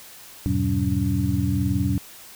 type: tone cluster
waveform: sine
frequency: 83.7 / 102.9 / 124.4 / 189.3 / 284.2 Hz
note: E2 / G#2 / B2 / F#3 / C#4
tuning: +27 / -16 / +13 / +40 / +43 cents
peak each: -26 dBFS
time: 0.46-1.98 s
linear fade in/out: 0 ms
effects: white hiss -44 dBFS RMS until 2.35 s